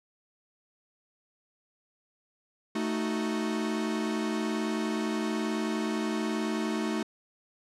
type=chord; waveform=45% pulse; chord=D# diminished; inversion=second; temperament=equal; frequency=220 / 311.1 / 370 Hz; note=A3 / D#4 / F#4; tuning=0 / 0 / 0 cents; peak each=-31 / -33 / -35 dBFS; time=2.75-7.03 s; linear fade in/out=5 ms; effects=low-pass 8000 Hz 12 dB/octave